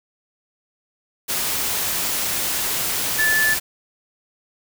sine tone in noise, 1742 Hz, A6, 18 cents flat, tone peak -16 dBFS, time 3.18-3.55 s, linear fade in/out 20 ms, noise white, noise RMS -23 dBFS, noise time 1.28-3.6 s, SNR +4 dB, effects none

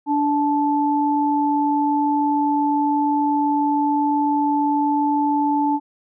sine tone pair together, 291.3 / 872.9 Hz, D4 / A5, -14 / -14 cents, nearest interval octave + perfect fifth, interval 1900 cents, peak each -19 dBFS, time 0.06-5.8 s, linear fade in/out 50 ms, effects none

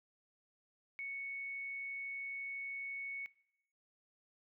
sine tone, 2217 Hz, C#7, in tune, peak -40 dBFS, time 0.99-3.26 s, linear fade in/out 0 ms, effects noise-tail reverb RT60 0.8 s tail -21 dB re dry

